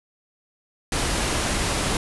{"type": "low-pass noise", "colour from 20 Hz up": "pink", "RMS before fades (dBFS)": -24, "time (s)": [0.92, 1.97], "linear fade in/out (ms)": 2, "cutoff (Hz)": 11000, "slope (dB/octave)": 96, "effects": []}